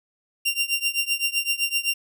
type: tone with tremolo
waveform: sawtooth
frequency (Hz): 2774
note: F7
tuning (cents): -12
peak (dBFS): -15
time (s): 0.45-1.94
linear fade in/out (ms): 10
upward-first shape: triangle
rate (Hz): 7.8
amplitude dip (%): 95
effects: none